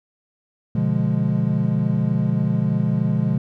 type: chord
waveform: triangle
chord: B diminished seventh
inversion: none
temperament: equal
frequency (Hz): 123.47 / 146.83 / 174.61 / 207.7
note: B2 / D3 / F3 / Ab3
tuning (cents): 0 / 0 / 0 / 0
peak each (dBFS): -21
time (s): 0.75-3.38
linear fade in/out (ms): 5
effects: none